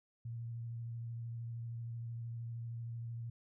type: tone with vibrato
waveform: sine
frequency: 116.54 Hz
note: A#2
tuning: in tune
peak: -40 dBFS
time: 0.25-3.3 s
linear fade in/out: 5 ms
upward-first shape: sine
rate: 13 Hz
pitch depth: 18 cents each way
effects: none